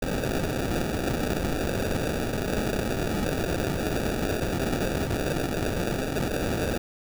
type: noise with sample-and-hold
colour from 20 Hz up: violet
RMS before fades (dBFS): -27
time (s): 0.02-6.78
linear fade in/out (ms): 5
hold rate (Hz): 1050
effects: none